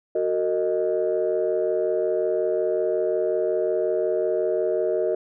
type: chord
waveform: sine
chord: D# minor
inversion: first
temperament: equal with one note detuned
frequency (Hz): 370 / 455.5 / 622.3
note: F#4 / A#4 / D#5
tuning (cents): 0 / -40 / 0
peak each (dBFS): -24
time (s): 0.15-5.15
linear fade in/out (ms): 5
effects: tanh soft clip ceiling -13 dBFS